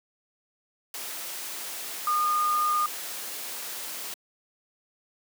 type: tone in noise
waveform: sine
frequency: 1219 Hz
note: D#6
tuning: 36 cents flat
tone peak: -22 dBFS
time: 2.07-2.86 s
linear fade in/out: 2 ms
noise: white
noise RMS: -36 dBFS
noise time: 0.94-4.14 s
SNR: +11 dB
effects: high-pass 300 Hz 12 dB/octave